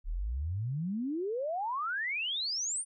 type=exponential sweep; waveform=sine; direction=up; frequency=34.65 to 9470 Hz; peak=-31 dBFS; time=0.04-2.85 s; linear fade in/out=50 ms; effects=none

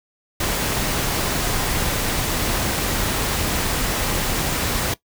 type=noise; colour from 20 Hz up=pink; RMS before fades=-22 dBFS; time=0.4-4.94 s; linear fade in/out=5 ms; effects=noise-tail reverb RT60 0.1 s tail -18 dB re dry

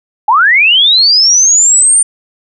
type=linear sweep; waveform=sine; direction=up; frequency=795 to 9080 Hz; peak=-4 dBFS; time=0.28-2.03 s; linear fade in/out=5 ms; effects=none

